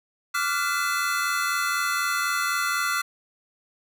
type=tone cluster; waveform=square; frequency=1164 / 1391 / 1475 / 2015 / 2620 Hz; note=D6 / F6 / F#6 / B6 / E7; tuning=-16 / -7 / -6 / +34 / -11 cents; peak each=-30 / -27 / -33 / -32 / -36 dBFS; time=0.34-3.02 s; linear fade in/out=10 ms; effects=none